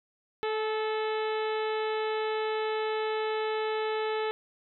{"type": "harmonic tone with a mistuned harmonic", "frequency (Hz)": 435.4, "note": "A4", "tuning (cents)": -18, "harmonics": [1, 2, 3, 4, 5, 6, 7, 8, 9], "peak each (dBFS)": [-29, -35, -39, -41, -43, -45, -46, -47, -48], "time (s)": [0.43, 4.31], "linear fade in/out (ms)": 0, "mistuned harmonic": 2, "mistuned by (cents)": -16, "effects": []}